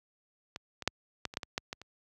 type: clicks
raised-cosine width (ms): 0.2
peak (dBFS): -21 / -23 / -8 / -16 / -27 / -13 / -20 / -14 / -20 / -30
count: 10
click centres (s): 0.561 / 0.823 / 0.876 / 1.253 / 1.339 / 1.371 / 1.432 / 1.579 / 1.729 / 1.816
effects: high-pass 60 Hz 12 dB/octave